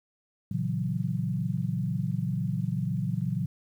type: chord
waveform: sine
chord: F# dominant seventh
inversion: first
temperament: equal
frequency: 116.54 / 138.59 / 164.81 / 185 Hz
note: A#2 / C#3 / E3 / F#3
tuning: 0 / 0 / 0 / 0 cents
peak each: -32 dBFS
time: 0.51-3.46 s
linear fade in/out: 5 ms
effects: 10-bit